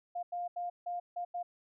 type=tone bursts at uneven times; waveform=sine; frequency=704 Hz; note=F5; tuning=14 cents sharp; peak=-34 dBFS; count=6; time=0.15-0.23 / 0.32-0.48 / 0.56-0.7 / 0.86-1 / 1.16-1.25 / 1.34-1.43 s; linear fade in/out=10 ms; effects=none